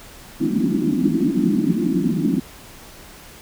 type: band-pass noise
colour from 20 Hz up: white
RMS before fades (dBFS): -19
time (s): 0.4-2.4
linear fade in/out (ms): 10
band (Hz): 160 to 340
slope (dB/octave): 96
effects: pink hiss -42 dBFS RMS until 3.41 s